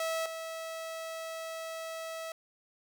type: tone pair in turn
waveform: sawtooth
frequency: 650 / 650 Hz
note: E5 / E5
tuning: -24 / -24 cents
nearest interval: unison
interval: 0 cents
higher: neither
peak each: -27 / -34 dBFS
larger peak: first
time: 0-0.26 / 0.26-2.32 s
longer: second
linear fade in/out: 2 ms
effects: none